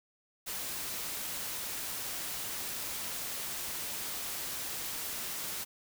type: noise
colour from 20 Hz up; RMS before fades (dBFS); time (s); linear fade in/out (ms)
white; -38; 0.46-5.65; 20
effects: none